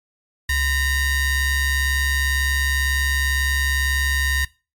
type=ring-modulated tone; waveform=45% pulse; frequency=950 Hz; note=A#5; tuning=33 cents sharp; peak=-15 dBFS; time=0.49-4.45 s; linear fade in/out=5 ms; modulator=881 Hz; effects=noise-tail reverb RT60 0.3 s tail -21 dB re dry + MP3 96 kbps